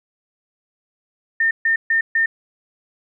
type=tone bursts; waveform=sine; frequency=1814 Hz; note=A#6; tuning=48 cents flat; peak=-14 dBFS; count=4; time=1.4-2.26 s; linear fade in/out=5 ms; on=110 ms; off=140 ms; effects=none